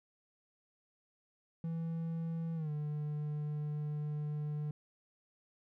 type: tone with pitch glide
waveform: triangle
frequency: 164.81 to 149.4 Hz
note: E3 to D3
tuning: 0 to +30 cents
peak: -33 dBFS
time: 1.64-4.71 s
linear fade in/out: 2 ms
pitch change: -170 cents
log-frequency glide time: 2.55-2.7 s
effects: none